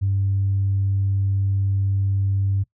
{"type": "tone", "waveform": "sine", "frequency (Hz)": 98, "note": "G2", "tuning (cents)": 0, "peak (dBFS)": -17, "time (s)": [0.01, 2.64], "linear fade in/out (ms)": 20, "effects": ["noise-tail reverb RT60 0.1 s tail -20 dB re dry", "tanh soft clip ceiling -13 dBFS"]}